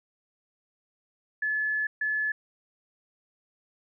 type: tone bursts at uneven times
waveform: sine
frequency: 1721 Hz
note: A6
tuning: 39 cents flat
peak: -25 dBFS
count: 2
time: 1.42-1.87 / 2.01-2.32 s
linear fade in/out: 5 ms
effects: none